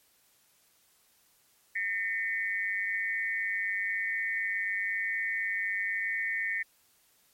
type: tone cluster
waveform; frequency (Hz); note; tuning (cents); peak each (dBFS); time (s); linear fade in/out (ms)
sine; 1822 / 2018 / 2215; A#6 / B6 / C#7; -40 / +37 / -2; -31 / -34 / -36; 1.75-6.63; 10
effects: white hiss -66 dBFS RMS until 7.33 s + MP3 64 kbps

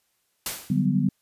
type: noise with exponential decay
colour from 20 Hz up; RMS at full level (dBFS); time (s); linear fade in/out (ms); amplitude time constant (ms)
white; -26; 0.46-0.86; 2; 85
type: chord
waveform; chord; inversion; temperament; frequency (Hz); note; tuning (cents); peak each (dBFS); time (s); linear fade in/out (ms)
sine; G major seventh; second; equal with one note detuned; 146.83 / 185 / 196 / 247.8; D3 / F#3 / G3 / B3; 0 / 0 / 0 / +6; -25; 0.7-1.09; 5
effects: white hiss -71 dBFS RMS until 1.21 s + resampled to 32000 Hz

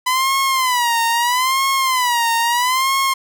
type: tone with vibrato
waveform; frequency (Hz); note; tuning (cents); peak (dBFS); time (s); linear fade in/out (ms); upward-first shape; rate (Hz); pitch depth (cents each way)
sawtooth; 1000; B5; +21; -11; 0.06-3.14; 10; sine; 0.77; 140
effects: none

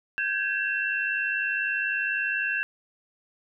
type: tone cluster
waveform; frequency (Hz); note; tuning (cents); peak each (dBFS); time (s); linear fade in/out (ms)
sine; 1562 / 1662 / 2698; G6 / G#6 / E7; -7 / +1 / +40; -29; 0.18-2.63; 0
effects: none

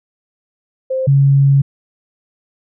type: tone pair in turn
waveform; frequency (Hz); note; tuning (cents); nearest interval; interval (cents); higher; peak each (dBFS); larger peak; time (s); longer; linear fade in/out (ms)
sine; 523.3 / 138.6; C5 / C#3; 0 / 0; octave + major seventh; 2300; first; -15 / -7; second; 0.9-1.07 / 1.07-1.62; second; 10
effects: none

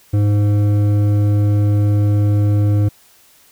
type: tone with hard clipping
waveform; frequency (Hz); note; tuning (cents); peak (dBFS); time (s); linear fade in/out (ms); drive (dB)
sine; 103.2; G#2; -10; -13; 0.13-2.89; 10; 9
effects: white hiss -50 dBFS RMS until 3.51 s

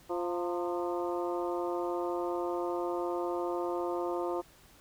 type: harmonic tone with a mistuned harmonic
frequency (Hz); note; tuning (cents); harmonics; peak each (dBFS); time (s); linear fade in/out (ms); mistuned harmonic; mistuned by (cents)
174.61; F3; 0; 2 / 3 / 4 / 5 / 6 / 7; -33 / -37 / -39 / -41 / -43 / -44; 0.09-4.42; 20; 5; +59
effects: pink hiss -59 dBFS RMS until 4.8 s

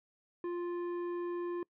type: tone with tanh clipping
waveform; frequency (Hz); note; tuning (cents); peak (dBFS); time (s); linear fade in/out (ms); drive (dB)
triangle; 349.2; F4; 0; -36; 0.44-1.63; 2; 14
effects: noise-tail reverb RT60 0.1 s tail -25 dB re dry

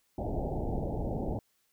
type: low-pass noise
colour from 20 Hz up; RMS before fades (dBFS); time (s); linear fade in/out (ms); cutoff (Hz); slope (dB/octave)
pink; -33; 0.18-1.39; 2; 840; 96
effects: white hiss -73 dBFS RMS until 1.72 s

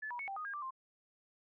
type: tone with pitch steps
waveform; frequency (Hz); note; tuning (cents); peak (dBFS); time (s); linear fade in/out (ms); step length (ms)
sine; 1731 / 968 / 2213 / 783 / 1240 / 1620 / 1176 / 1051; A6 / B5 / C#7 / G5 / D#6 / G#6 / D6 / C6; -29 / -35 / -3 / -2 / -6 / -43 / +2 / +7; -39; 0.02-0.708; 10; 86
effects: none

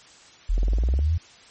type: exponential sweep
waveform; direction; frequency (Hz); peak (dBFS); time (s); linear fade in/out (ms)
sine; up; 39.13 to 87; -18; 0.49-1.18; 10
type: click train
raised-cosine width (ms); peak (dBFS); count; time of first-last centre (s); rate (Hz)
2; -21; 9; 0.58-0.99; 19.5
effects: white hiss -50 dBFS RMS until 1.5 s + MP3 32 kbps

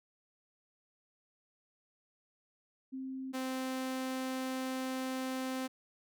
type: tone pair in turn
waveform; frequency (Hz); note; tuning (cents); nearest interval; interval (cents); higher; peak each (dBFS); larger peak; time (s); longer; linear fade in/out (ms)
sine / sawtooth; 263.4 / 260.2; C4 / C4; +12 / -9; unison; 21; first; -38 / -31; second; 2.92-3.33 / 3.33-5.68; second; 20
effects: none

